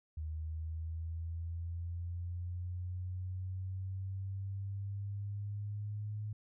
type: linear sweep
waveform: sine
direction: up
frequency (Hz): 77.78 to 106.2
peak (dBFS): -37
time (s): 0.17-6.33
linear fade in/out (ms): 5
effects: none